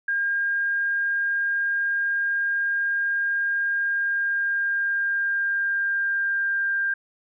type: tone with pitch glide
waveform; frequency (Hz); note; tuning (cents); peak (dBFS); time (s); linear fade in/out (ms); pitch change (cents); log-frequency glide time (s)
sine; 1612 to 1593.5; G6 to G6; +48 to +28; -21; 0.08-6.94; 5; -20; 3.76-6.73
effects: none